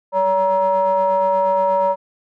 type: ring-modulated tone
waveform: triangle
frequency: 188.2 Hz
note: F#3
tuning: 30 cents sharp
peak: -9 dBFS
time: 0.12-1.96 s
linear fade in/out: 50 ms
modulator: 757 Hz
effects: none